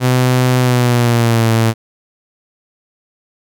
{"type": "tone with pitch glide", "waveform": "sawtooth", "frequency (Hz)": [126.6, 113.44], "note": ["B2", "A#2"], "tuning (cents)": [43, -47], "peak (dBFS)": -6, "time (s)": [0, 1.74], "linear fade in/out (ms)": 50, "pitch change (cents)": -190, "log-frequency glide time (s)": [0.58, 1.48], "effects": []}